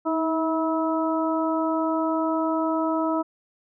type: harmonic tone with a mistuned harmonic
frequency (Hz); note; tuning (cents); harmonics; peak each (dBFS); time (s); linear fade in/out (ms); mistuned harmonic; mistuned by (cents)
323.7; E4; -31; 1 / 2 / 3 / 4; -24 / -27 / -29 / -30; 0.05-3.23; 20; 1; -31
effects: none